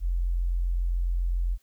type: tone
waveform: sine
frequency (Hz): 43.65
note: F1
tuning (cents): 0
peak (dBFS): -23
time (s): 0-1.58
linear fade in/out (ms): 50
effects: white hiss -68 dBFS RMS until 1.62 s